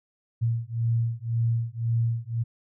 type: beating tone pair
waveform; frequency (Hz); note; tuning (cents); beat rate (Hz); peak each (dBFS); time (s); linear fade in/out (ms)
sine; 114.9 / 116.8; A#2 / A#2; -25 / +4; 1.9; -26; 0.41-2.44; 20
effects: none